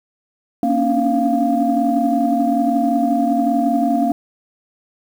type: tone cluster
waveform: sine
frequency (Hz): 234.5 / 275.7 / 286.9 / 301 / 695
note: A#3 / C#4 / D4 / D4 / F5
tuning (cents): +11 / -9 / -40 / +43 / -9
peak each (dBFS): -19 / -18 / -26 / -26 / -18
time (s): 0.63-4.12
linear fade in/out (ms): 2
effects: tanh soft clip ceiling -4 dBFS + 7-bit